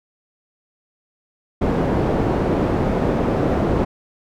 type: low-pass noise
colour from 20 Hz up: white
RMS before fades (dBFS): -19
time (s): 1.61-3.85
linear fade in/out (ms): 10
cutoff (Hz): 450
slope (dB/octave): 12
effects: none